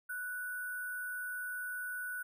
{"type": "tone with sample-and-hold", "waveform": "sine", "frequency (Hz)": 1480, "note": "F#6", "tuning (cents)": 0, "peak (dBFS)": -37, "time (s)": [0.09, 2.23], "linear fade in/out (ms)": 10, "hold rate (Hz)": 11025, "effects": []}